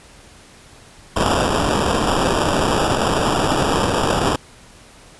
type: noise with sample-and-hold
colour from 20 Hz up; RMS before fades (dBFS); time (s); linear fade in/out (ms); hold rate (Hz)
white; -18; 1.16-4.36; 5; 2100
effects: pink hiss -45 dBFS RMS until 5.19 s + resampled to 24000 Hz